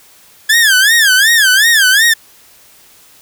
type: tone with vibrato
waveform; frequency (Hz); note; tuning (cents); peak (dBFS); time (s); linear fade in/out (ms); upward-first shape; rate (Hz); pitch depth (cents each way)
sawtooth; 1676; G#6; +15; -3; 0.49-2.14; 10; sine; 2.7; 200
effects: white hiss -44 dBFS RMS until 3.21 s